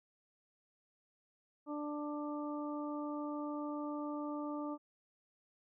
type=harmonic tone; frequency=295.5 Hz; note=D4; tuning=11 cents sharp; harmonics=1 / 2 / 3 / 4; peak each=-39 / -45 / -48 / -47 dBFS; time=1.66-4.78 s; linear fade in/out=50 ms; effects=none